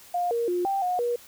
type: tone with pitch steps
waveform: sine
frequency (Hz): 707 / 468.4 / 354.8 / 785 / 723 / 479.7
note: F5 / A#4 / F4 / G5 / F#5 / A#4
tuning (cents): +21 / +8 / +27 / +2 / -40 / +50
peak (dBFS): -23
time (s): 0.14-1.16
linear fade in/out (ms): 5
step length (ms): 170
effects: white hiss -50 dBFS RMS until 1.27 s